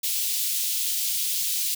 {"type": "high-pass noise", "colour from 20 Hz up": "white", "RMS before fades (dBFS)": -26, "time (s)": [0.03, 1.75], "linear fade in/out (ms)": 10, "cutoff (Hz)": 2900, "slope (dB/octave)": 24, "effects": []}